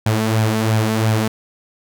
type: tone with flanger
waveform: sawtooth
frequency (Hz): 110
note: A2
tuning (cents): 0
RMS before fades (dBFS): -17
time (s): 0.06-1.28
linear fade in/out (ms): 5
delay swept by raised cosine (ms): 1.2 to 4.6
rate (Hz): 2.9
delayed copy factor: +0.5
effects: none